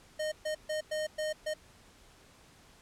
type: tone bursts at uneven times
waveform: square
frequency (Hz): 616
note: D#5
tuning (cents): -17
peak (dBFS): -32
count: 6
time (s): 0.19-0.32 / 0.45-0.55 / 0.69-0.81 / 0.91-1.07 / 1.18-1.33 / 1.46-1.54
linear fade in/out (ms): 10
effects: pink hiss -59 dBFS RMS until 2.81 s + low-pass 10000 Hz 12 dB/octave